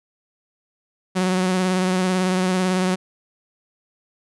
sawtooth tone with vibrato, 184.7 Hz, F#3, 3 cents flat, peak -14 dBFS, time 1.15-2.96 s, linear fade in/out 20 ms, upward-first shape triangle, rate 18 Hz, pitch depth 35 cents each way, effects resampled to 24000 Hz

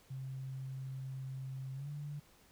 sine tone with pitch glide, 132.5 to 146.17 Hz, C3 to D3, +22 to -8 cents, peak -40 dBFS, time 0.1-2.2 s, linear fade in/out 10 ms, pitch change +170 cents, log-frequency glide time 1.74-1.9 s, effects pink hiss -65 dBFS RMS until 2.51 s

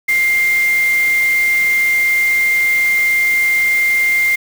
sine tone in noise, 2100 Hz, C7, 6 cents sharp, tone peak -11 dBFS, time 0.08-4.36 s, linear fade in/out 10 ms, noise white, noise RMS -28 dBFS, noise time 0.08-4.36 s, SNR +14 dB, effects none

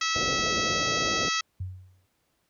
harmonic tone, 651 Hz, E5, 22 cents flat, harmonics 2 / 3 / 4 / 5 / 6 / 7 / 8 / 9 / 10, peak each -30 / -32 / -33 / -34 / -35 / -35 / -36 / -37 / -37 dBFS, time 0.01-1.41 s, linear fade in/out 5 ms
white low-pass noise, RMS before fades -33 dBFS, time 0.15-1.29 s, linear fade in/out 5 ms, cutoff 660 Hz, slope 48 dB/octave
sine tone with exponential decay, 92.5 Hz, F#2, in tune, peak -27 dBFS, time 1.6-2.06 s, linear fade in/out 5 ms, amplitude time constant 100 ms
effects pink hiss -72 dBFS RMS until 2.49 s + high-pass 60 Hz 12 dB/octave

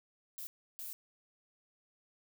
violet noise bursts at uneven times, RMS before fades -44 dBFS, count 2, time 0.38-0.47 / 0.79-0.93 s, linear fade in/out 0 ms, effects none

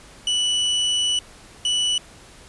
40% pulse tone bursts at uneven times, 2960 Hz, F#7, in tune, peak -18 dBFS, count 2, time 0.27-1.19 / 1.65-1.98 s, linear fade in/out 2 ms, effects pink hiss -46 dBFS RMS until 2.48 s + resampled to 24000 Hz

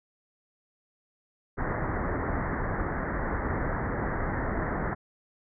pink low-pass noise, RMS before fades -30 dBFS, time 1.57-4.95 s, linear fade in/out 20 ms, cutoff 2000 Hz, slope 96 dB/octave, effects none

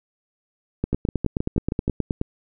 two click trains, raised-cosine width 3 ms, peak -10 / -9 dBFS, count 7 / 14, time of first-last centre 0.93-1.879 / 0.84-2.214 s, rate 6.32 / 9.46 Hz, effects none

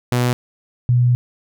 sawtooth / sine tone pair in turn, 123.1 / 122.65 Hz, B2 / B2, -5 / -12 cents, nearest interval unison, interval 7 cents, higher first, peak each -11 dBFS, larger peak neither, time 0.12-0.33 / 0.89-1.15 s, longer second, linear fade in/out 0 ms, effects none

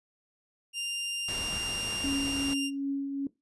sawtooth tone, 2794 Hz, F7, in tune, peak -28 dBFS, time 0.73-2.71 s, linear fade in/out 50 ms
pink noise, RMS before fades -39 dBFS, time 1.28-2.54 s, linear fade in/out 5 ms
sine tone with tremolo, 277.2 Hz, C#4, in tune, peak -27 dBFS, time 2.04-3.27 s, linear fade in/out 2 ms, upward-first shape triangle, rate 2.6 Hz, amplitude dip 45%
effects noise-tail reverb RT60 0.2 s tail -18 dB re dry + resampled to 24000 Hz

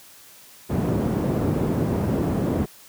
white low-pass noise, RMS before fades -22 dBFS, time 0.69-2.66 s, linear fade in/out 20 ms, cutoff 300 Hz, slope 12 dB/octave, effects white hiss -48 dBFS RMS until 2.88 s + high-pass 80 Hz 12 dB/octave

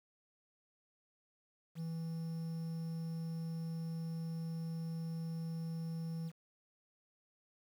triangle tone with quantisation, 164 Hz, E3, 9 cents flat, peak -36 dBFS, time 1.75-6.32 s, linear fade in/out 50 ms, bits 10, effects none

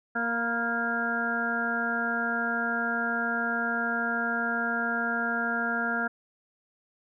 harmonic tone with a mistuned harmonic, 233.1 Hz, A#3, in tune, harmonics 1 / 2 / 3 / 4 / 6 / 7, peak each -33 / -38 / -34 / -40 / -29 / -32 dBFS, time 0.15-6.08 s, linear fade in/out 10 ms, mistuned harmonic 4, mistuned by +22 cents, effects none

